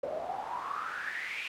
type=noise with band-pass filter sweep; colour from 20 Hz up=pink; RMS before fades=-37 dBFS; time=0.03-1.48 s; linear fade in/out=5 ms; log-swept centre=550 to 2600 Hz; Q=8.7; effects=none